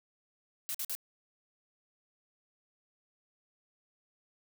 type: noise bursts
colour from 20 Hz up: blue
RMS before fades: -36 dBFS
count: 3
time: 0.69-0.951 s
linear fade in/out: 0 ms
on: 55 ms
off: 48 ms
effects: none